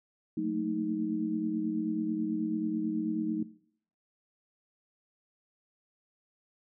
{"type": "tone cluster", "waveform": "sine", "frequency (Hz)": [181.8, 220.1, 229.3, 313.4], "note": ["F#3", "A3", "A#3", "D#4"], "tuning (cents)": [-30, 1, -28, 13], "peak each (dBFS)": [-36, -35, -39, -31], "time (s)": [0.37, 3.43], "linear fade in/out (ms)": 5, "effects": ["noise-tail reverb RT60 0.6 s tail -18 dB re dry"]}